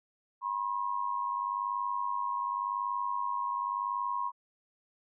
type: tone pair together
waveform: sine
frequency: 972.1 / 1073 Hz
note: B5 / C6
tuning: -28 / +43 cents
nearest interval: major second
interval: 171 cents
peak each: -33 / -33 dBFS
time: 0.41-4.32 s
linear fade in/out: 50 ms
effects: none